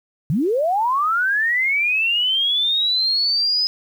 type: linear sweep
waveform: sine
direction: up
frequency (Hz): 127.1 to 5070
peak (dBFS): -16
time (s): 0.3-3.67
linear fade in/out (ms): 0
effects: 8-bit